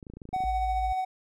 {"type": "clicks", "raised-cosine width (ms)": 3, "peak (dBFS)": -30, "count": 12, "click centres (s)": [0.028, 0.068, 0.1, 0.137, 0.17, 0.218, 0.254, 0.29, 0.33, 0.363, 0.405, 0.438]}
{"type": "tone with tremolo", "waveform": "triangle", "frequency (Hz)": 750, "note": "F#5", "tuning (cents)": 23, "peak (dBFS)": -23, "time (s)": [0.33, 1.05], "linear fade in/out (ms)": 10, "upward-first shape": "sine", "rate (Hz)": 14, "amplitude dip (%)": 30}
{"type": "tone", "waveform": "sine", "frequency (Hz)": 56.1, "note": "A1", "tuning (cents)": 34, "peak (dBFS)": -30, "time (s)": [0.44, 0.93], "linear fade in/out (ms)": 10}
{"effects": []}